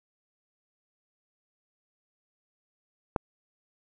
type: click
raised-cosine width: 1 ms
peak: -11 dBFS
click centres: 3.162 s
effects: none